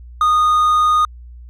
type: tone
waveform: triangle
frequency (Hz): 1233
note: D#6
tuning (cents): -16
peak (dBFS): -9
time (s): 0.21-1.05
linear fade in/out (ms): 2
effects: added 60 Hz sine -34 dBFS peak until 1.49 s